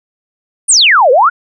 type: exponential two-way sweep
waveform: sine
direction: down then up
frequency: 9820 to 471.9 to 1522 Hz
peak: -4 dBFS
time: 0.68-1.3 s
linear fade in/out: 20 ms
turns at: 1.11 s
effects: none